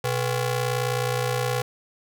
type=ring-modulated tone; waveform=sawtooth; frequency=309 Hz; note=D#4; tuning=12 cents flat; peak=-16 dBFS; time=0.04-1.62 s; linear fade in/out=5 ms; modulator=184 Hz; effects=none